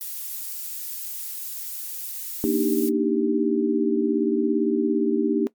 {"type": "noise", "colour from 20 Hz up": "violet", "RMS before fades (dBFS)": -32, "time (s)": [0.01, 2.89], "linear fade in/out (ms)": 0}
{"type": "chord", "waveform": "sine", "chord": "Eb major seventh", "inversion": "second", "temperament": "equal", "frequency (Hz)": [233.1, 293.7, 311.1, 392], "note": ["Bb3", "D4", "Eb4", "G4"], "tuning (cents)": [0, 0, 0, 0], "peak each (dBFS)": -24, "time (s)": [2.44, 5.47], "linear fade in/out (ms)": 0}
{"effects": ["noise-tail reverb RT60 0.1 s tail -17 dB re dry", "MP3 96 kbps"]}